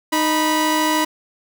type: tone pair together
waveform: sawtooth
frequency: 308.9 / 979.7 Hz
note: D#4 / B5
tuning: -12 / -14 cents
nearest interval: octave + minor sixth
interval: 1998 cents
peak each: -15 dBFS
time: 0.12-1.05 s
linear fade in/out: 10 ms
effects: none